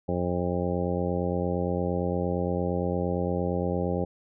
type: harmonic tone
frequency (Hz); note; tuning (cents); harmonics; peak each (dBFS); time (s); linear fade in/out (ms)
88.7; F2; +27; 1 / 2 / 3 / 4 / 5 / 6 / 7 / 9; -32 / -30 / -35 / -34 / -33 / -32 / -38 / -37; 0.08-4.05; 10
effects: none